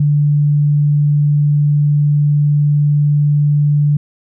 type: tone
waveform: sine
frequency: 146.7 Hz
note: D3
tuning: 2 cents flat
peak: -9 dBFS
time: 0-3.97 s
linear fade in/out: 5 ms
effects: none